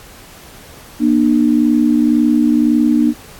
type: tone pair together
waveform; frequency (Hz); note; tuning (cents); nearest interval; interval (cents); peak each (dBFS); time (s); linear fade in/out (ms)
sine; 238.1 / 300; A#3 / D4; +37 / +37; major third; 400; -12; 0.99-3.14; 50
effects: pink hiss -39 dBFS RMS until 3.39 s + AAC 64 kbps